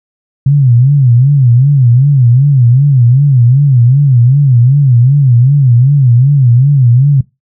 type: tone with vibrato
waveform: sine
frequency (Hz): 130.81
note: C3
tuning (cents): 0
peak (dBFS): -3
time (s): 0.46-7.21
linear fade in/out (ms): 5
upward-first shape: sine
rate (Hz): 2.6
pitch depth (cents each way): 180
effects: noise-tail reverb RT60 0.2 s tail -20 dB re dry